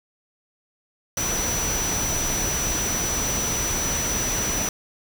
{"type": "tone in noise", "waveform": "sine", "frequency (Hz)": 5920, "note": "F#8", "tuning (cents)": 0, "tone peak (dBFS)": -25, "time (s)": [1.17, 4.69], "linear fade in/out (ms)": 2, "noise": "pink", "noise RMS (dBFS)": -27, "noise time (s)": [1.17, 4.69], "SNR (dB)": -1, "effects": []}